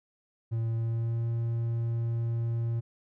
triangle tone with pitch glide, 114 to 116.06 Hz, A#2 to A#2, -38 to -7 cents, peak -25 dBFS, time 0.51-2.81 s, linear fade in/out 20 ms, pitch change +31 cents, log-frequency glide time 0.74-1.26 s, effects none

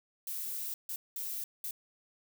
violet noise bursts at uneven times, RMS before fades -38 dBFS, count 4, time 0.27-0.74 / 0.89-0.96 / 1.16-1.44 / 1.64-1.71 s, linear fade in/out 2 ms, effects none

